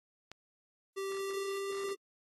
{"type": "click", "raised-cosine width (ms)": 0.2, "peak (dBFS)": -28, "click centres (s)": 0.316}
{"type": "noise with exponential growth", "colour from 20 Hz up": "blue", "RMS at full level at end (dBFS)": -48, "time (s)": [0.93, 1.58], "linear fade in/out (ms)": 1, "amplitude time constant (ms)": 140}
{"type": "tone with pitch glide", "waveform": "square", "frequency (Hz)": [390, 394.3], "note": ["G4", "G4"], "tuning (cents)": [-9, 10], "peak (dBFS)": -36, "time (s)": [0.96, 1.95], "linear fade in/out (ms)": 20, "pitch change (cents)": 19, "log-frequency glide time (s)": [1.09, 1.63]}
{"effects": ["AAC 32 kbps"]}